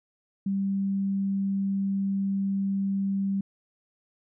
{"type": "tone", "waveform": "sine", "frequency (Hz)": 196, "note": "G3", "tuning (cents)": 0, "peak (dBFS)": -24, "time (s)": [0.46, 3.41], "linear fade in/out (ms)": 5, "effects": []}